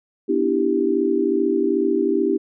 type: chord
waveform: sine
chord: E minor seventh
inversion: second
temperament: equal with one note detuned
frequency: 246.9 / 296 / 329.6 / 392 Hz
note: B3 / D4 / E4 / G4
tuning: 0 / +14 / 0 / 0 cents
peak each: -25 / -23 / -22 / -20 dBFS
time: 0.28-2.38 s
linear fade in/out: 20 ms
effects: none